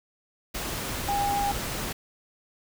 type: tone in noise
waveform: sine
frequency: 808 Hz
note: G#5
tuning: 48 cents flat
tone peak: -24 dBFS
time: 1.08-1.52 s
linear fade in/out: 10 ms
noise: pink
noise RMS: -32 dBFS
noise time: 0.54-1.93 s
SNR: +5 dB
effects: none